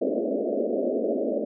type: band-pass noise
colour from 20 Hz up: white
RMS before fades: -26 dBFS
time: 0.01-1.45 s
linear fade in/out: 10 ms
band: 210 to 640 Hz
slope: 96 dB/octave
effects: none